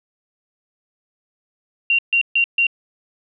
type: tone bursts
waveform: sine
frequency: 2761 Hz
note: F7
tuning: 20 cents flat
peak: -13 dBFS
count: 4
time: 1.9-2.668 s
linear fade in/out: 2 ms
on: 87 ms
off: 140 ms
effects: none